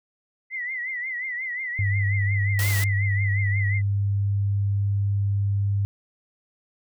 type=tone with vibrato; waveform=sine; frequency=2010 Hz; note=B6; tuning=30 cents sharp; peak=-27 dBFS; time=0.5-3.82 s; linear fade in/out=50 ms; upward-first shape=triangle; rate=5.6 Hz; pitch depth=110 cents each way
type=tone; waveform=sine; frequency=100.2 Hz; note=G2; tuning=38 cents sharp; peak=-20 dBFS; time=1.79-5.85 s; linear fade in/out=0 ms
type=noise; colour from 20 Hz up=white; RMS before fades=-30 dBFS; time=2.59-2.84 s; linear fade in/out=0 ms
effects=none